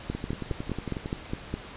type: two click trains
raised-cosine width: 3 ms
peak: -16 / -19 dBFS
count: 8 / 11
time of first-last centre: 0.1-1.54 / 0.15-1.059 s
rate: 4.86 / 11 Hz
effects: pink hiss -43 dBFS RMS until 1.76 s + resampled to 8000 Hz